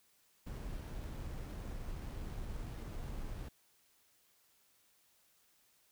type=noise with sample-and-hold; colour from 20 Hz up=brown; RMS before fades=-43 dBFS; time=0.46-3.49 s; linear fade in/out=10 ms; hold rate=7350 Hz; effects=white hiss -71 dBFS RMS until 5.91 s